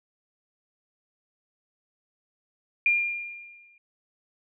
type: tone with exponential decay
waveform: sine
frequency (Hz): 2403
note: D7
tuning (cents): +39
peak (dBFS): -17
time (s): 2.86-3.78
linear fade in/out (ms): 2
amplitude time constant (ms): 200
effects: none